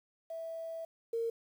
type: tone pair in turn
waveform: sine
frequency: 656 / 459.9 Hz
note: E5 / A#4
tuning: -9 / -23 cents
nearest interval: tritone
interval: 614 cents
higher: first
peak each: -38 / -31 dBFS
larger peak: second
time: 0.3-0.85 / 1.13-1.3 s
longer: first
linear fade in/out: 5 ms
effects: 10-bit